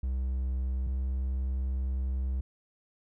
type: tone pair in turn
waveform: triangle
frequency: 64.4 / 65.15 Hz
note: C2 / C2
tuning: -27 / -7 cents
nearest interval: unison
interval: 20 cents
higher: second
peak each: -26 dBFS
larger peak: neither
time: 0.03-0.87 / 0.87-2.41 s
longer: second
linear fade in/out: 5 ms
effects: none